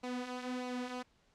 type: tone with flanger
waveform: sawtooth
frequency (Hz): 250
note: B3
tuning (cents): +21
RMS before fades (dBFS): -40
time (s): 0.03-1.03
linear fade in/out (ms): 10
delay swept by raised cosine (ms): 0.58 to 4.58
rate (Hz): 1.6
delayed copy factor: -0.55
effects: pink hiss -71 dBFS RMS until 1.34 s + low-pass 6000 Hz 12 dB/octave